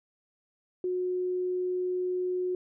sine tone, 364 Hz, F#4, 28 cents flat, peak -27 dBFS, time 0.84-2.55 s, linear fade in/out 2 ms, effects none

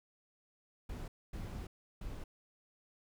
brown noise bursts at uneven times, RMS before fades -43 dBFS, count 3, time 0.89-1.08 / 1.33-1.67 / 2.01-2.24 s, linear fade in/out 5 ms, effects none

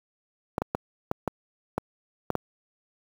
clicks, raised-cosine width 1 ms, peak -11 dBFS, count 8, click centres 0.581 / 0.619 / 0.749 / 1.114 / 1.277 / 1.78 / 2.303 / 2.353 s, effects high-pass 80 Hz 12 dB/octave + 7-bit

